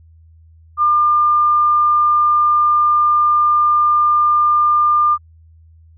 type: tone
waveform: sine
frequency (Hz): 1200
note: D6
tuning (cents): +37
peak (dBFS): -10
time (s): 0.77-5.18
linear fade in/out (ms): 50
effects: added 81 Hz sine -43 dBFS peak until 5.97 s